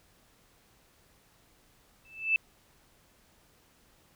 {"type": "tone with exponential growth", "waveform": "sine", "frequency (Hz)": 2637, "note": "E7", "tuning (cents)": 0, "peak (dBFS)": -19, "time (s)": [2.05, 2.36], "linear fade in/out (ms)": 1, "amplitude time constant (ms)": 67, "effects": ["pink hiss -64 dBFS RMS until 4.15 s"]}